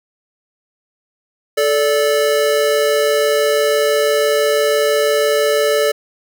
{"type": "tone pair together", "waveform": "square", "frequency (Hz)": [436, 582], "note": ["A4", "D5"], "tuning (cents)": [-16, -16], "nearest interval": "perfect fourth", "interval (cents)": 500, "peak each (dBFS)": -16, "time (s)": [1.57, 5.92], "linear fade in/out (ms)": 10, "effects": []}